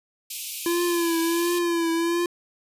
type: high-pass noise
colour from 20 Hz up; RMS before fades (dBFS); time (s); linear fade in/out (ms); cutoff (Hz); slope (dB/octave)
white; -32; 0.3-1.59; 5; 2300; 96
type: tone with vibrato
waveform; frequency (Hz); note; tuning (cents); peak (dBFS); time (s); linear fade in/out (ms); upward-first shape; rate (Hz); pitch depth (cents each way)
square; 339.7; F4; -48; -22; 0.66-2.26; 2; triangle; 1.4; 56
effects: resampled to 32000 Hz